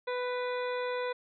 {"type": "harmonic tone with a mistuned harmonic", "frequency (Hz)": 496.2, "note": "B4", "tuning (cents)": 8, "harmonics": [1, 2, 3, 4, 5, 7, 8], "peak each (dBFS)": [-32, -38, -42, -44, -46, -49, -50], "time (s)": [0.07, 1.13], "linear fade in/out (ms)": 10, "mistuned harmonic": 5, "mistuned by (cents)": -20, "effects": []}